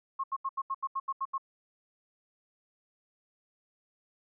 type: tone bursts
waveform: sine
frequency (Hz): 1081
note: C#6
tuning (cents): -44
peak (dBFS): -29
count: 10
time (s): 0.19-1.381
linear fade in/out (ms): 10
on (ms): 48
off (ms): 79
effects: none